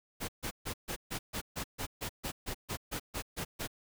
pink noise bursts, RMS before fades -37 dBFS, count 16, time 0.2-3.676 s, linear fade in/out 20 ms, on 86 ms, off 140 ms, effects none

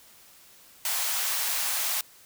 white high-pass noise, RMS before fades -28 dBFS, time 0.85-2.01 s, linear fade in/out 2 ms, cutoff 650 Hz, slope 24 dB/octave, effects white hiss -54 dBFS RMS until 2.25 s

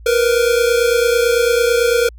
square tone pair together, 468.5 / 497.5 Hz, A#4 / B4, +9 / +13 cents, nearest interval minor second, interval 104 cents, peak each -14 / -18 dBFS, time 0.06-2.09 s, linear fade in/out 5 ms, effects added 57 Hz sine -35 dBFS peak until 2.18 s

